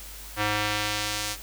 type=tone with band-pass filter sweep; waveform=square; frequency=105.1 Hz; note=G#2; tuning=21 cents sharp; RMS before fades=-28 dBFS; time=0.36-1.37 s; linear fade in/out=50 ms; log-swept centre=1800 to 7000 Hz; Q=0.73; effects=added 50 Hz sine -43 dBFS peak until 1.42 s + white hiss -43 dBFS RMS until 1.42 s